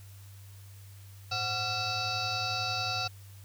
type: tone with frequency modulation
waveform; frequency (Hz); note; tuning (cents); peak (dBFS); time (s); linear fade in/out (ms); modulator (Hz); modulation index
sine; 2637; E7; 0; -29; 1.31-3.08; 10; 632; 3.9
effects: added 98 Hz sine -47 dBFS peak until 3.44 s + white hiss -58 dBFS RMS until 3.44 s